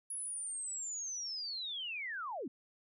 sine linear sweep, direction down, 10548 to 207.7 Hz, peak -38 dBFS, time 0.1-2.48 s, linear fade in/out 5 ms, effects none

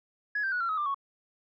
sine tone with pitch steps, 1681 / 1568.4 / 1463.4 / 1365.4 / 1274 / 1188.6 / 1109 Hz, G#6 / G6 / F#6 / F6 / D#6 / D6 / C#6, +20 / 0 / -20 / -40 / +41 / +20 / 0 cents, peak -26 dBFS, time 0.35-0.945 s, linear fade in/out 5 ms, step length 85 ms, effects tanh soft clip ceiling -23 dBFS

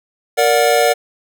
square chord, Bb augmented, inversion none, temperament just, 466.2 / 582.7 / 728.4 Hz, Bb4 / D5 / F#5, 0 / -14 / -27 cents, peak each -16 dBFS, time 0.37-0.94 s, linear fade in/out 20 ms, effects none

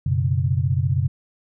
sine chord, F# suspended fourth, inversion none, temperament equal, 92.5 / 123.47 / 138.59 Hz, F#2 / B2 / C#3, 0 / 0 / 0 cents, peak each -22 dBFS, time 0.06-1.08 s, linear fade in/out 5 ms, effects none

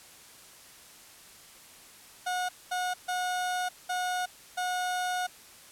30% pulse tone bursts at uneven times, 727 Hz, F#5, 31 cents flat, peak -26 dBFS, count 5, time 2.26-2.49 / 2.71-2.94 / 3.08-3.69 / 3.89-4.26 / 4.57-5.27 s, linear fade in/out 10 ms, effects white hiss -52 dBFS RMS until 5.71 s + low-pass 12000 Hz 12 dB/octave

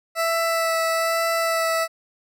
20% pulse tone with vibrato, 659 Hz, E5, 1 cent flat, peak -15 dBFS, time 0.15-1.88 s, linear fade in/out 50 ms, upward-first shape sine, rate 1.1 Hz, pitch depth 12 cents each way, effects none

